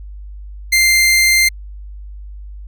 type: tone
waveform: sawtooth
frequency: 2093 Hz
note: C7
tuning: in tune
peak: -6 dBFS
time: 0.72-1.49 s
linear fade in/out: 10 ms
effects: added 50 Hz sine -29 dBFS peak until 2.67 s